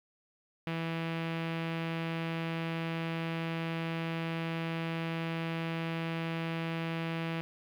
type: tone with low-pass filter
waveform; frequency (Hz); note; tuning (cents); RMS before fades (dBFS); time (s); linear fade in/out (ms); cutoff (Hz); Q
sawtooth; 164.6; E3; -2; -35; 0.67-7.41; 0; 2700; 2.3
effects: 10-bit